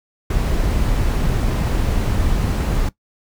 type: noise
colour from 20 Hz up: brown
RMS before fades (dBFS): -18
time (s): 0.3-2.89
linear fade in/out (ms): 5
effects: noise-tail reverb RT60 0.1 s tail -18 dB re dry